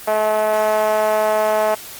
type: tone with band-pass filter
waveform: 5% pulse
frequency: 215 Hz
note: A3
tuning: 40 cents flat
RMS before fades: -17 dBFS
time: 0.07-1.75 s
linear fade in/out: 10 ms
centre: 660 Hz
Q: 3.1
effects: white hiss -35 dBFS RMS until 1.99 s + Opus 24 kbps